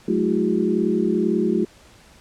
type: tone cluster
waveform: sine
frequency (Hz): 186 / 216.4 / 321.9 / 359.9 / 402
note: F#3 / A3 / E4 / F#4 / G4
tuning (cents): +9 / -29 / -41 / -48 / +44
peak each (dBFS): -26 / -22 / -25 / -22 / -27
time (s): 0.08-1.65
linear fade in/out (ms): 5
effects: pink hiss -50 dBFS RMS until 2.2 s + low-pass 9000 Hz 12 dB/octave

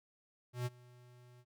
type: tone with ADSR envelope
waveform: square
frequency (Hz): 123.2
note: B2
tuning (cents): -4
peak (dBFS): -34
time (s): 0.53-1.45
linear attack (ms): 130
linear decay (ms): 30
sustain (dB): -24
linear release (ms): 54
effects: none

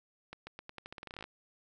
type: accelerating click train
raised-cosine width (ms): 0.3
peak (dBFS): -28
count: 17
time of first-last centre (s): 0.33-1.24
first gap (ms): 140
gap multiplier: 0.86
effects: none

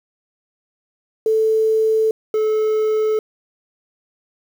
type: tone pair in turn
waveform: sine / triangle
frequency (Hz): 440 / 432.9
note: A4 / A4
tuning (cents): 0 / -28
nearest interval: unison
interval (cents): 28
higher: first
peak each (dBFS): -13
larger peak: neither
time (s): 1.26-2.11 / 2.34-3.19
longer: neither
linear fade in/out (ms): 2
effects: 7-bit

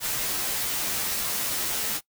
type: noise with comb filter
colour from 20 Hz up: white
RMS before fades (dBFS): -28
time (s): 0-2.01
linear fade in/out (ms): 50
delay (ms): 12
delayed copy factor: -0.65
effects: noise-tail reverb RT60 0.1 s tail -21 dB re dry

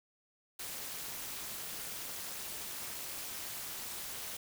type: noise with amplitude modulation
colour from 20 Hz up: white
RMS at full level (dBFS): -39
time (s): 0.59-4.37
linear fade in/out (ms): 5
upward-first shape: sine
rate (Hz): 278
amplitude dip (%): 75
effects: none

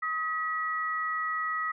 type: tone pair together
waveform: sine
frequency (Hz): 1265.4 / 1937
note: D#6 / B6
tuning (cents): +29 / -34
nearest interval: perfect fifth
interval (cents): 737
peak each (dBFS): -30 / -32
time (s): 0.02-1.72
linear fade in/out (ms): 10
effects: none

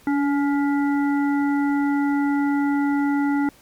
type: harmonic tone with a mistuned harmonic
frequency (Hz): 281.7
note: C#4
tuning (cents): +28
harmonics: 1 / 3 / 5 / 7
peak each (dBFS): -18 / -28 / -32 / -35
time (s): 0.07-3.49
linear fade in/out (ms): 2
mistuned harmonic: 1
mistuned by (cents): +23
effects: pink hiss -52 dBFS RMS until 3.61 s + MP3 96 kbps

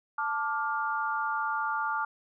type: chord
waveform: sine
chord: D minor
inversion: second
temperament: just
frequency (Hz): 881 / 1174.7 / 1409.6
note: A5 / D6 / F6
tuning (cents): +2 / 0 / +16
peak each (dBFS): -32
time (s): 0.18-2.05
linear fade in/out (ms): 5
effects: none

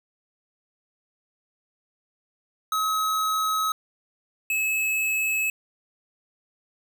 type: tone pair in turn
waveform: square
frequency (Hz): 1279 / 2588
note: D#6 / E7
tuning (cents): +47 / -32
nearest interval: octave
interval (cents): 1221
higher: second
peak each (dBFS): -23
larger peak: neither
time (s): 2.72-3.72 / 4.5-5.5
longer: neither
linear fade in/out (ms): 2
effects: none

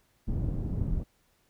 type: low-pass noise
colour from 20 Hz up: pink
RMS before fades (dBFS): -30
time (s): 0.27-1.04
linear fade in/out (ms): 20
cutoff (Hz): 200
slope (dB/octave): 12
effects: pink hiss -69 dBFS RMS until 1.49 s

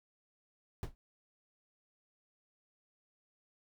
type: noise with exponential decay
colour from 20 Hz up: brown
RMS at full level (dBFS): -28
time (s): 0.83-0.95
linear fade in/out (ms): 0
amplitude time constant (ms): 24
effects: none

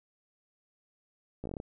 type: slowing click train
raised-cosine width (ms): 2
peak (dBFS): -25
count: 8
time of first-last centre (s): 1.44-1.601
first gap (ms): 15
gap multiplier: 1.14
effects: none

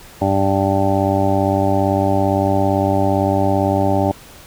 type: harmonic tone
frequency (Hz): 97.7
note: G2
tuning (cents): -5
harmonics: 1 / 2 / 3 / 4 / 6 / 7 / 8 / 9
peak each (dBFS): -20 / -23 / -20 / -24 / -20 / -26 / -21 / -26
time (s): 0.21-4.12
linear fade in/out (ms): 10
effects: pink hiss -41 dBFS RMS until 4.46 s

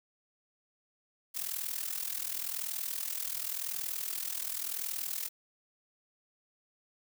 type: noise with amplitude modulation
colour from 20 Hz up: blue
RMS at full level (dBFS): -33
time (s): 1.34-5.29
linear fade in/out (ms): 20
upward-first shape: sine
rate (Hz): 40.9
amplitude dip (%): 80
effects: none

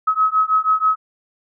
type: beating tone pair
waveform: sine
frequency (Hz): 1277 / 1283.2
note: D#6 / E6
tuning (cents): +45 / -47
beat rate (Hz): 6.2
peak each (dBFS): -17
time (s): 0.07-0.96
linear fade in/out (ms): 10
effects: none

